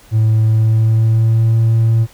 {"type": "tone with pitch glide", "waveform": "triangle", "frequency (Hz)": [110, 113.22], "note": ["A2", "A2"], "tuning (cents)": [0, 50], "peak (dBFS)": -6, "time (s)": [0.11, 2.07], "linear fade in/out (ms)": 50, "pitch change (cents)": 50, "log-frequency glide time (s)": [0.45, 1.55], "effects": ["tanh soft clip ceiling -4 dBFS", "pink hiss -45 dBFS RMS until 2.13 s"]}